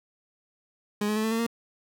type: tone with pitch steps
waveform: 30% pulse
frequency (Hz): 207.7 / 212.3 / 217 / 221.8 / 226.8 / 231.8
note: G#3 / G#3 / A3 / A3 / A#3 / A#3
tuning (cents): 0 / +38 / -24 / +14 / -47 / -10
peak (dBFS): -22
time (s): 1.01-1.466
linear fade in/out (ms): 5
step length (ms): 76
effects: none